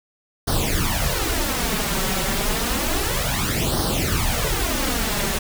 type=noise with flanger; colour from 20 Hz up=pink; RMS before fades=-22 dBFS; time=0.47-5.39 s; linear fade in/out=10 ms; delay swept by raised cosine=0.2 to 5.3 ms; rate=0.3 Hz; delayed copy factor=+0.75; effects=none